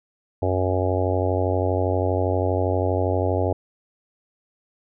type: harmonic tone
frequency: 92.5 Hz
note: F#2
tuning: in tune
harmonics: 1 / 3 / 4 / 5 / 6 / 7 / 8 / 9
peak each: -23 / -29 / -28 / -27 / -28 / -28 / -33 / -32 dBFS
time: 0.42-3.53 s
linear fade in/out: 5 ms
effects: none